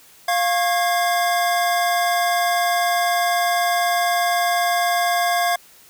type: tone cluster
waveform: square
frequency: 700 / 1092 / 1640 Hz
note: F5 / C#6 / G#6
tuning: +4 / -26 / -22 cents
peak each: -19 / -27 / -26 dBFS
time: 0.28-5.56 s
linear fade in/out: 5 ms
effects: white hiss -49 dBFS RMS until 5.89 s